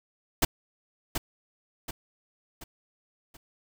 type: noise with echo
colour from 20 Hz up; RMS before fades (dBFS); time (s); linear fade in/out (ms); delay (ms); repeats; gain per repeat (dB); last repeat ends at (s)
pink; -22; 0.42-0.45; 5; 730; 4; -7; 3.37
effects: none